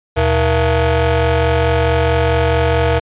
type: ring-modulated tone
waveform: 25% pulse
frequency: 198.2 Hz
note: G3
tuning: 19 cents sharp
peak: -5 dBFS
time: 0.16-3 s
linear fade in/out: 20 ms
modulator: 275 Hz
effects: resampled to 8000 Hz